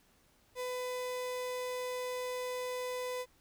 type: tone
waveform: 35% pulse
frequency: 501 Hz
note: B4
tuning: 25 cents sharp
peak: -34 dBFS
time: 0.55-3.26 s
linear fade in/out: 50 ms
effects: pink hiss -68 dBFS RMS until 3.4 s